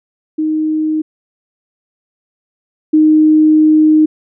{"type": "tone pair in turn", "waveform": "sine", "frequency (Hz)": [311.1, 309.5], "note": ["D#4", "D#4"], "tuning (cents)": [0, -9], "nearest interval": "unison", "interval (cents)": 9, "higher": "first", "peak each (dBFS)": [-12, -5], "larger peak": "second", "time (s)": [[0.38, 1.02], [2.93, 4.06]], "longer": "second", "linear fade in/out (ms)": 10, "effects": []}